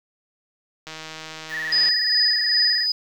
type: click train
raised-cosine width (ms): 0.2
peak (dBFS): -18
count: 162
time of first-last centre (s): 0.87-1.889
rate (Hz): 158
type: tone with vibrato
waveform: sine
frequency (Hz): 1823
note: A#6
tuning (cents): -39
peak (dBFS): -25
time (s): 1.49-2.87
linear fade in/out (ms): 50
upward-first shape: square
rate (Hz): 19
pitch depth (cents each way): 67
type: tone with tremolo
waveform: sine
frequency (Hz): 4978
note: D#8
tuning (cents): 0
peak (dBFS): -15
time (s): 1.72-2.92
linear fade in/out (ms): 5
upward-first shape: sine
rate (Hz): 2.5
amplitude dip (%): 45
effects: 8-bit